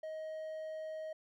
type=tone; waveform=triangle; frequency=629 Hz; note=D#5; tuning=19 cents sharp; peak=-38 dBFS; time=0.03-1.13 s; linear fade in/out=5 ms; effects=none